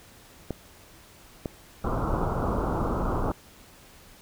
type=clicks; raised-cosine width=2 ms; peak=-16 dBFS; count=4; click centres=0.507 / 1.458 / 2.14 / 2.507 s
type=low-pass noise; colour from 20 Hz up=pink; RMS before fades=-27 dBFS; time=1.84-3.32 s; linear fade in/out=5 ms; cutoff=1400 Hz; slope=96 dB/octave
effects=pink hiss -52 dBFS RMS until 4.21 s